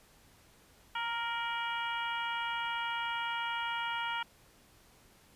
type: harmonic tone with a mistuned harmonic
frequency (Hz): 466.2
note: A#4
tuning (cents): 0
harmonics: 2 / 3 / 4 / 5 / 6 / 7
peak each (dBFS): -36 / -38 / -44 / -42 / -42 / -45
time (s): 0.95-4.23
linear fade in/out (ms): 5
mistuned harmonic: 6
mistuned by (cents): +48
effects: pink hiss -62 dBFS RMS until 5.35 s + resampled to 32000 Hz